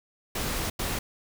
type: noise bursts at uneven times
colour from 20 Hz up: pink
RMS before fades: -30 dBFS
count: 2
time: 0.35-0.7 / 0.79-0.99 s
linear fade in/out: 5 ms
effects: none